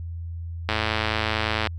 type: click train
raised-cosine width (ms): 0.3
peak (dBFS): -7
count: 108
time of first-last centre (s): 0.69-1.672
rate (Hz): 109
effects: added 84 Hz sine -30 dBFS peak until 1.78 s